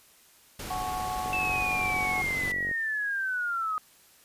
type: noise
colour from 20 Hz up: pink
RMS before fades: -38 dBFS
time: 0.59-2.52 s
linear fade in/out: 5 ms
type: chord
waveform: sine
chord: F# suspended second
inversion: none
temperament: equal with one note detuned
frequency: 740 / 847.1 / 1108.7 Hz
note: F#5 / G#5 / C#6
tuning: 0 / +34 / 0 cents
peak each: -32 / -37 / -36 dBFS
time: 0.7-2.22 s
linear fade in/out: 5 ms
type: click train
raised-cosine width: 2 ms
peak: -27 dBFS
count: 69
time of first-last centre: 1.26-2.713 s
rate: 46.8 Hz
type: linear sweep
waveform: sine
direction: down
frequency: 2651 to 1244.5 Hz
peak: -27 dBFS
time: 1.33-3.78 s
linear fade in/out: 0 ms
effects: white hiss -58 dBFS RMS until 4.24 s + resampled to 32000 Hz